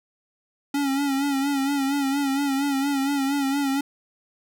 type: tone with vibrato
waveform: square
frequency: 277.2 Hz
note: C#4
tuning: in tune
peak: -22 dBFS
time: 0.74-3.81 s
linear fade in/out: 5 ms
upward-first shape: sine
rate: 4.3 Hz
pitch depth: 56 cents each way
effects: none